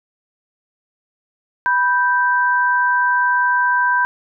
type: tone pair together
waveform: sine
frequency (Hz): 985 / 1563.6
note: B5 / G6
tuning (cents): -5 / -5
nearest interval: minor sixth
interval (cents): 800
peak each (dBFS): -16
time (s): 1.66-4.05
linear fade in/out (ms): 0
effects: none